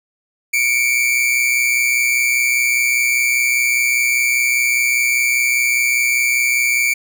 45% pulse tone pair together, 2217 / 2342 Hz, C#7 / D7, 0 / -5 cents, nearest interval minor second, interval 95 cents, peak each -19 / -15 dBFS, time 0.53-6.94 s, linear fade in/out 10 ms, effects none

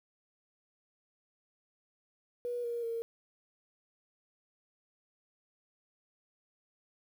sine tone with pitch steps, 484.3 / 472.4 / 460.8 Hz, B4 / A#4 / A#4, -34 / +23 / -20 cents, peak -33 dBFS, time 2.45-3.02 s, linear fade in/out 0 ms, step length 190 ms, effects 10-bit

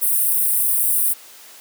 white high-pass noise, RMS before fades -18 dBFS, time 0.01-1.14 s, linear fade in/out 20 ms, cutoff 8500 Hz, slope 96 dB/octave, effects white hiss -43 dBFS RMS until 1.6 s + high-pass 300 Hz 12 dB/octave

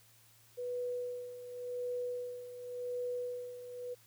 sine tone with tremolo, 492.2 Hz, B4, 6 cents flat, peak -34 dBFS, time 0.57-3.95 s, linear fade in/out 20 ms, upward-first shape sine, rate 0.9 Hz, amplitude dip 70%, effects added 113 Hz sine -68 dBFS peak until 4.06 s + white hiss -64 dBFS RMS until 4.06 s

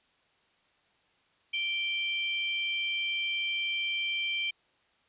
sine tone pair together, 2349 / 3136 Hz, D7 / G7, 0 / 0 cents, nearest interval perfect fourth, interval 500 cents, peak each -31 / -32 dBFS, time 1.53-4.51 s, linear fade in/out 10 ms, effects white hiss -68 dBFS RMS until 5.08 s + resampled to 8000 Hz

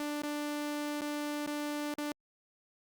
sawtooth tone with dropouts, 294.9 Hz, D4, 7 cents sharp, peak -30 dBFS, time 0-2.12 s, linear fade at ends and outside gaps 2 ms, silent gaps 0.22-0.234 / 1.01-1.017 / 1.464-1.473 / 1.94-1.982 s, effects Opus 48 kbps

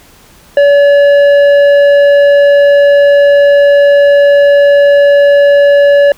sine tone with tanh clipping, 570 Hz, C#5, 48 cents sharp, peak -4 dBFS, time 0.57-6.12 s, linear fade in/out 2 ms, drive 9 dB, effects pink hiss -41 dBFS RMS until 6.17 s

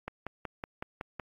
click train, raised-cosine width 0.5 ms, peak -21 dBFS, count 7, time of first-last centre 0.08-1.197 s, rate 5.37 Hz, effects AAC 32 kbps

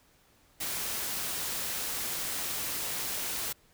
white noise, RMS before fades -34 dBFS, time 0.6-3.53 s, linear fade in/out 10 ms, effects pink hiss -64 dBFS RMS until 3.73 s

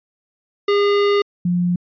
square / sine tone pair in turn, 406.3 / 176.75 Hz, G#4 / F3, -38 / +21 cents, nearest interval octave + major second, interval 1441 cents, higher first, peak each -14 / -15 dBFS, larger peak first, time 0.68-1.22 / 1.45-1.76 s, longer first, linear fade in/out 5 ms, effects resampled to 11025 Hz

